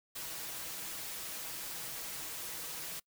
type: noise with comb filter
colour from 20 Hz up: white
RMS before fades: -42 dBFS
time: 0.15-3 s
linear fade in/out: 10 ms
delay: 6.2 ms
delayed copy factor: +0.5
effects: noise-tail reverb RT60 0.1 s tail -24 dB re dry